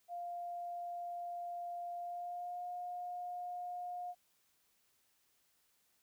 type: tone with pitch glide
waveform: sine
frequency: 699 to 713.3 Hz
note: F5 to F5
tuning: +1 to +36 cents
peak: -40 dBFS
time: 0.08-4.15 s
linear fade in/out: 50 ms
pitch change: +35 cents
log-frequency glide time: 1.99-2.65 s
effects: white hiss -75 dBFS RMS until 6.02 s